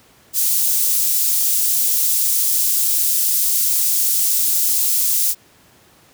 white high-pass noise, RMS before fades -17 dBFS, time 0.33-5.35 s, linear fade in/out 50 ms, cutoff 6600 Hz, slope 12 dB/octave, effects pink hiss -51 dBFS RMS until 6.13 s + high-pass 80 Hz 12 dB/octave

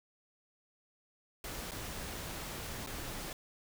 pink noise with dropouts, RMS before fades -42 dBFS, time 1.44-3.33 s, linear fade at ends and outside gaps 2 ms, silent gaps 1.711-1.717 / 2.864-2.871 s, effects none

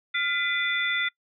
sine tone cluster, 1401 / 2014 / 2411 / 3518 Hz, F6 / B6 / D7 / A7, +5 / +33 / +45 / -1 cents, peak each -30 / -26 / -34 / -30 dBFS, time 0.14-1.09 s, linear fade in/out 10 ms, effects noise-tail reverb RT60 0.1 s tail -24 dB re dry

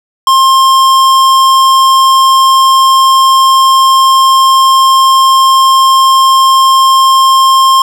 sine tone with hard clipping, 1062 Hz, C6, 25 cents sharp, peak -5 dBFS, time 0.27-7.82 s, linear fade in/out 2 ms, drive 16 dB, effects none

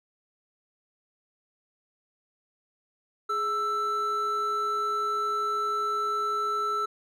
triangle tone pair together, 417.3 / 1325 Hz, G#4 / E6, +8 / +9 cents, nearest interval octave + minor sixth, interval 2001 cents, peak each -33 / -24 dBFS, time 3.29-6.86 s, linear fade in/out 10 ms, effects none

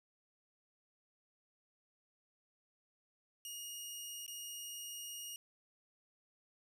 15% pulse tone with dropouts, 2863 Hz, F7, 42 cents sharp, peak -37 dBFS, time 3.45-5.36 s, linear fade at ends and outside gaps 1 ms, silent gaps 4.264-4.279 s, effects 12-bit

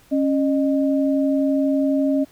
sine tone pair together, 274.6 / 613.4 Hz, C#4 / D#5, -16 / -25 cents, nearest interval octave + major second, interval 1391 cents, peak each -17 / -23 dBFS, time 0.11-2.25 s, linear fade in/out 20 ms, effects pink hiss -53 dBFS RMS until 2.31 s

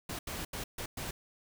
pink noise bursts at uneven times, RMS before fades -39 dBFS, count 5, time 0.09-0.19 / 0.27-0.45 / 0.53-0.64 / 0.78-0.86 / 0.97-1.11 s, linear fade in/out 5 ms, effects none

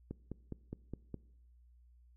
click train, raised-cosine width 3 ms, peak -28 dBFS, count 6, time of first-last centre 0.11-1.143 s, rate 4.84 Hz, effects noise-tail reverb RT60 0.8 s tail -22 dB re dry + added 60 Hz sine -60 dBFS peak until 2.16 s

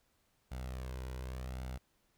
sawtooth tone with flanger, 63.7 Hz, C2, 46 cents flat, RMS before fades -42 dBFS, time 0.51-1.78 s, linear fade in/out 10 ms, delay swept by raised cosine 1.4 to 2.06 ms, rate 0.87 Hz, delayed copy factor +0.5, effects pink hiss -75 dBFS RMS until 2.17 s

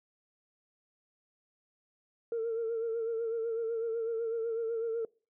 sine tone with vibrato, 456.3 Hz, A#4, 37 cents flat, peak -29 dBFS, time 2.32-5.05 s, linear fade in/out 2 ms, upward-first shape sine, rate 8 Hz, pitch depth 44 cents each way, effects noise-tail reverb RT60 0.4 s tail -25 dB re dry + tanh soft clip ceiling -27 dBFS

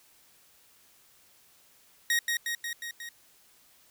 sawtooth tone with echo, 1878 Hz, A#6, 12 cents sharp, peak -20 dBFS, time 2.1-2.19 s, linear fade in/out 2 ms, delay 180 ms, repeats 5, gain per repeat -3 dB, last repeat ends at 3.09 s, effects white hiss -61 dBFS RMS until 3.9 s

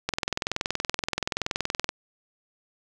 click train, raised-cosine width 0.2 ms, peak -8 dBFS, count 39, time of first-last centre 0.09-1.891 s, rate 21.1 Hz, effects none

